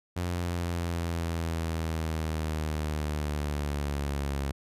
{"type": "linear sweep", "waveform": "sawtooth", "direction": "down", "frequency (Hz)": [88.5, 69], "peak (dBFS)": -25, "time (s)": [0.16, 4.52], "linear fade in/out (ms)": 10, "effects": ["resampled to 32000 Hz"]}